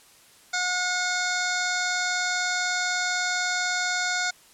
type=harmonic tone; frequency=724 Hz; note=F#5; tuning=38 cents flat; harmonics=1 / 2 / 3 / 5 / 6 / 7 / 8 / 9 / 10; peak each=-32 / -27 / -32 / -35 / -34 / -36 / -39 / -38 / -34 dBFS; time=0.53-4.31 s; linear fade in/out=10 ms; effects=white hiss -54 dBFS RMS until 4.53 s + low-pass 11000 Hz 12 dB/octave